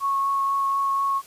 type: tone with vibrato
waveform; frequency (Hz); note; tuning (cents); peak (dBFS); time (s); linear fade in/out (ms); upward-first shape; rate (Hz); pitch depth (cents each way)
sine; 1100; C#6; -14; -20; 0-1.22; 50; triangle; 4.1; 10
effects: white hiss -48 dBFS RMS until 1.26 s + resampled to 32000 Hz